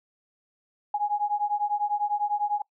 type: beating tone pair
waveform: sine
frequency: 824 / 834 Hz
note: G#5 / G#5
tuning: -14 / +7 cents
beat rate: 10 Hz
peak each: -27 dBFS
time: 0.94-2.62 s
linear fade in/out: 5 ms
effects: noise-tail reverb RT60 0.1 s tail -24 dB re dry